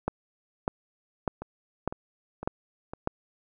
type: two click trains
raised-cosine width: 1 ms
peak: -12 / -22 dBFS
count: 6 / 4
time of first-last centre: 0.08-3.074 / 1.42-2.935 s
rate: 1.67 / 1.98 Hz
effects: none